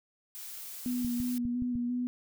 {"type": "noise", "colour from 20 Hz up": "blue", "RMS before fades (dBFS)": -43, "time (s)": [0.35, 1.38], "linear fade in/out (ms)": 0}
{"type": "tone with vibrato", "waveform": "sine", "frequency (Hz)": 244, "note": "B3", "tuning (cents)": -21, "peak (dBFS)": -29, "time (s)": [0.86, 2.07], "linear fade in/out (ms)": 0, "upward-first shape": "square", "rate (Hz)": 2.9, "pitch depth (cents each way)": 20}
{"type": "clicks", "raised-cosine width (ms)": 5, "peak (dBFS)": -28, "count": 5, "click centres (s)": [1.048, 1.202, 1.453, 1.622, 1.755]}
{"effects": []}